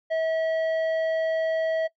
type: tone with tanh clipping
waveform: sine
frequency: 645 Hz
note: E5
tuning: 38 cents flat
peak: -24 dBFS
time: 0.1-1.88 s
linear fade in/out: 20 ms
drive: 9 dB
effects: noise-tail reverb RT60 0.1 s tail -21 dB re dry